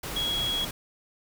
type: tone in noise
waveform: sine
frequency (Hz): 3322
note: G#7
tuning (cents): 0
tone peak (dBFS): -26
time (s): 0.16-0.65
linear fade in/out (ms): 5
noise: pink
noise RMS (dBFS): -35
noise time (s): 0.03-0.71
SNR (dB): +6
effects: none